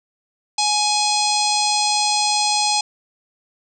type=harmonic tone; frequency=837 Hz; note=G#5; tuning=13 cents sharp; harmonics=1 / 3 / 4 / 5 / 6 / 7 / 8 / 9 / 10; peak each=-20 / -27 / -28 / -23 / -24 / -29 / -29 / -31 / -28 dBFS; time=0.58-2.81 s; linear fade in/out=5 ms; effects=none